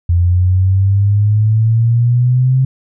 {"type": "exponential sweep", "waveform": "sine", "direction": "up", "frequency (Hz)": [85.6, 132.5], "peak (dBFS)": -8, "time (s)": [0.09, 2.65], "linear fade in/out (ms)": 5, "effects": []}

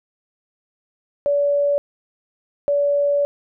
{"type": "tone pair in turn", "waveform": "sine", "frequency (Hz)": [573, 573], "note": ["D5", "D5"], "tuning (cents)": [-43, -43], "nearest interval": "unison", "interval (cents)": 0, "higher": "neither", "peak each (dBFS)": -15, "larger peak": "neither", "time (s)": [[1.26, 1.78], [2.68, 3.25]], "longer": "second", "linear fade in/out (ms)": 0, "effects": []}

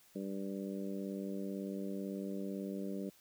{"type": "harmonic tone", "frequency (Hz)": 98, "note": "G2", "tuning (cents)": 0, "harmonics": [2, 3, 4, 5, 6], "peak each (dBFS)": [-40, -44, -46, -48, -50], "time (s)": [0.15, 3.1], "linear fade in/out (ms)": 10, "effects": ["white hiss -65 dBFS RMS until 3.2 s"]}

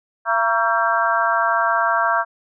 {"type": "harmonic tone with a mistuned harmonic", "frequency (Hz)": 225.9, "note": "A3", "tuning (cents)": 46, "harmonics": [3, 4, 5, 6, 7], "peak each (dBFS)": [-22, -22, -22, -22, -22], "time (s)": [0.25, 2.25], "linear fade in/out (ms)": 50, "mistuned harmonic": 4, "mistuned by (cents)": 69, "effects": []}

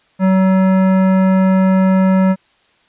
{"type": "tone with hard clipping", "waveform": "sine", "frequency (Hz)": 189, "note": "F#3", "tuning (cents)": 37, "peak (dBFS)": -11, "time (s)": [0.19, 2.36], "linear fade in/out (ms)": 50, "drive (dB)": 15, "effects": ["white hiss -55 dBFS RMS until 2.88 s", "resampled to 8000 Hz"]}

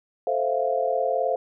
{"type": "chord", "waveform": "sine", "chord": "F major seventh", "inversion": "first", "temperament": "equal", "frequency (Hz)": [440, 523.3, 659.3, 698.5], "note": ["A4", "C5", "E5", "F5"], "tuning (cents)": [0, 0, 0, 0], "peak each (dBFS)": [-29, -25, -28, -26], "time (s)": [0.27, 1.36], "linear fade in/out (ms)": 2, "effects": []}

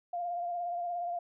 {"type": "tone with vibrato", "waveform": "sine", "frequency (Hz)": 698.5, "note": "F5", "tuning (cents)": 0, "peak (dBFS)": -32, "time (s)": [0.13, 1.19], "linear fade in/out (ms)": 5, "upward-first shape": "sine", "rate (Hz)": 17, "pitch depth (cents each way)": 33, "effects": []}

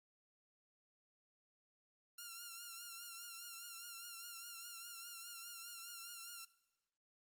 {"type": "tone with vibrato", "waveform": "5% pulse", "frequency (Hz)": 1387, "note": "F6", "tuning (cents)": -12, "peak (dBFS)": -38, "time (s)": [2.18, 6.45], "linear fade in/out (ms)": 5, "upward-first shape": "triangle", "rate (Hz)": 4.9, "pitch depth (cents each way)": 56, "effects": ["noise-tail reverb RT60 0.9 s tail -18 dB re dry", "Opus 32 kbps"]}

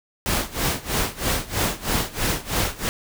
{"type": "noise with tremolo", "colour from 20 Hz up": "pink", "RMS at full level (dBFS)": -21, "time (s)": [0.26, 2.89], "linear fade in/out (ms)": 0, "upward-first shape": "sine", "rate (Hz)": 3.1, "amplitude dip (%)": 90, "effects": []}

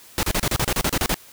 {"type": "noise bursts", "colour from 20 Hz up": "pink", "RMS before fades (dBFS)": -21, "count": 12, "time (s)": [0.18, 1.143], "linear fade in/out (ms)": 0, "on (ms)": 50, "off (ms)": 33, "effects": ["white hiss -47 dBFS RMS until 1.32 s"]}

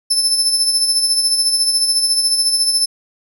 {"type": "tone with tremolo", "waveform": "30% pulse", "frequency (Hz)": 5270, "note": "E8", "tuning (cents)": -1, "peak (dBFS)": -7, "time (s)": [0.1, 2.86], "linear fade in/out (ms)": 10, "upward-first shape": "sine", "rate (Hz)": 14, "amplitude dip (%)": 50, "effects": []}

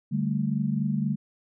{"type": "chord", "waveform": "sine", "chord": "D suspended fourth", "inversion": "none", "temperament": "equal", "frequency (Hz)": [146.83, 196, 220], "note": ["D3", "G3", "A3"], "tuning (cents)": [0, 0, 0], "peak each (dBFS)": -28, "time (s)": [0.11, 1.16], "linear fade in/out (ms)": 20, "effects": []}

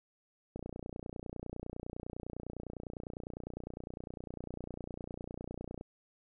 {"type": "click train", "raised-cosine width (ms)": 2, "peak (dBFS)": -28, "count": 158, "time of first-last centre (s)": [0.56, 5.811], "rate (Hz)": 29.9, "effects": []}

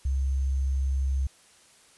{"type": "tone with sample-and-hold", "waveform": "sine", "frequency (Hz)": 67.2, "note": "C2", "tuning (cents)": 47, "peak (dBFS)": -23, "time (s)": [0.05, 1.27], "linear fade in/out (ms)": 5, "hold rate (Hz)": 6300, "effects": ["white hiss -57 dBFS RMS until 1.97 s", "resampled to 24000 Hz"]}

